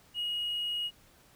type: tone with hard clipping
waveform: triangle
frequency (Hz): 2888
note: F#7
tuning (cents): -43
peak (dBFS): -31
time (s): 0.14-0.91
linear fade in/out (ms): 50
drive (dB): 4
effects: pink hiss -61 dBFS RMS until 1.35 s